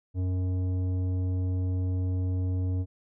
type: tone with tanh clipping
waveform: triangle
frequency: 92 Hz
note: F#2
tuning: 9 cents flat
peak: -27 dBFS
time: 0.14-2.86 s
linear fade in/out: 50 ms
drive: 15 dB
effects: none